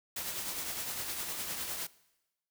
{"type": "noise with tremolo", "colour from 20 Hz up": "white", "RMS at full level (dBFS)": -36, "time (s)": [0.16, 1.87], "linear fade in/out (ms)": 5, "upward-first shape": "triangle", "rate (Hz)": 9.8, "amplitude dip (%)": 45, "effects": ["noise-tail reverb RT60 1.0 s tail -21 dB re dry"]}